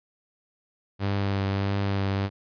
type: tone with vibrato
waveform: sawtooth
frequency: 98.8 Hz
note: G2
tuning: 14 cents sharp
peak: -20 dBFS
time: 0.99-2.3 s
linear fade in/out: 50 ms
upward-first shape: triangle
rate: 1.6 Hz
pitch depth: 23 cents each way
effects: resampled to 11025 Hz